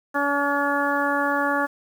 harmonic tone, 284.5 Hz, C#4, 45 cents sharp, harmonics 1 / 2 / 3 / 4 / 5 / 6, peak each -27 / -27 / -27 / -27 / -27 / -27 dBFS, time 0.14-1.67 s, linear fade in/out 20 ms, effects 8-bit

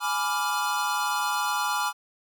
square chord, G# diminished seventh, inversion none, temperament equal with one note detuned, 836.4 / 987.8 / 1174.7 / 1396.9 Hz, G#5 / B5 / D6 / F6, +12 / 0 / 0 / 0 cents, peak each -31 dBFS, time 0-1.93 s, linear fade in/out 50 ms, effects none

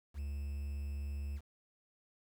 triangle tone with quantisation, 71.3 Hz, C#2, 49 cents sharp, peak -35 dBFS, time 0.14-1.41 s, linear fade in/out 50 ms, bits 10, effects none

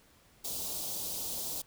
white band-stop noise, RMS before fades -37 dBFS, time 0.44-1.62 s, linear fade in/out 10 ms, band 880 to 3500 Hz, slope 24 dB/octave, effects pink hiss -63 dBFS RMS until 1.66 s

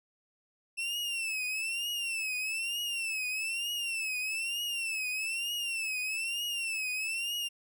40% pulse tone with vibrato, 2680 Hz, E7, 28 cents sharp, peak -31 dBFS, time 0.77-7.49 s, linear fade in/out 20 ms, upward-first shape triangle, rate 1.1 Hz, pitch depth 140 cents each way, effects none

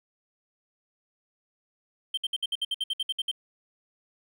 triangle tone bursts, 3136 Hz, G7, in tune, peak -24 dBFS, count 13, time 2.14-3.314 s, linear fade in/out 5 ms, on 34 ms, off 61 ms, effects none

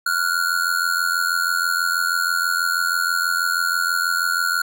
square ring-modulated tone, 1432 Hz, F6, 43 cents sharp, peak -16 dBFS, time 0.06-4.62 s, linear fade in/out 5 ms, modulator 43.1 Hz, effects none

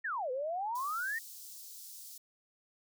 sine exponential two-way sweep, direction down then up, 1896 to 492.1 to 1896 Hz, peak -33 dBFS, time 0.04-1.19 s, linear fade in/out 10 ms, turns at 0.31 s
white high-pass noise, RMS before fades -49 dBFS, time 0.75-2.18 s, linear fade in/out 5 ms, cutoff 4400 Hz, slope 24 dB/octave
effects none

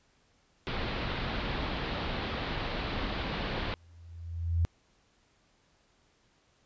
pink low-pass noise, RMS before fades -34 dBFS, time 0.67-3.74 s, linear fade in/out 0 ms, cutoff 4300 Hz, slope 48 dB/octave
sine tone with exponential growth, 84.2 Hz, E2, 37 cents sharp, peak -22 dBFS, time 3.68-4.65 s, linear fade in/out 0 ms, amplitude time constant 210 ms
effects pink hiss -68 dBFS RMS until 6.65 s + resampled to 16000 Hz

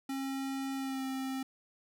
square tone with pitch glide, 270.1 to 264.7 Hz, C#4 to C4, -45 to +20 cents, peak -35 dBFS, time 0.09-1.43 s, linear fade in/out 5 ms, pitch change -35 cents, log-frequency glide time 0.75-1.04 s, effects none

